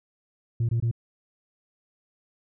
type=tone bursts; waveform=sine; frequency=116.1 Hz; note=A#2; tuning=7 cents flat; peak=-19 dBFS; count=3; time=0.6-0.913 s; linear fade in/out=5 ms; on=89 ms; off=23 ms; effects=tanh soft clip ceiling -20 dBFS